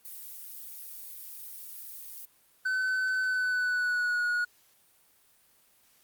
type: noise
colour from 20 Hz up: violet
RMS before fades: -43 dBFS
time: 0.05-2.25 s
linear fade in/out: 0 ms
type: tone with pitch glide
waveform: triangle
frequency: 1518 to 1451.1 Hz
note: F#6 to F#6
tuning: +44 to -34 cents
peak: -24 dBFS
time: 2.65-4.45 s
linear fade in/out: 10 ms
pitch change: -78 cents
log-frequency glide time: 3.22-4.24 s
effects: white hiss -64 dBFS RMS until 6.03 s + Opus 32 kbps